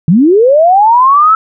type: linear sweep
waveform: sine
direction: up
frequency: 146.83 to 1327 Hz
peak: -3 dBFS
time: 0.08-1.35 s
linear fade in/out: 2 ms
effects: none